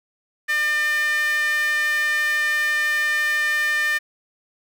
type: tone with high-pass filter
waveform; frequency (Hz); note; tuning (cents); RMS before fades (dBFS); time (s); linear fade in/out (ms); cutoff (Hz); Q
sawtooth; 601; D5; +40; -21; 0.48-3.99; 20; 1800; 6.5
effects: none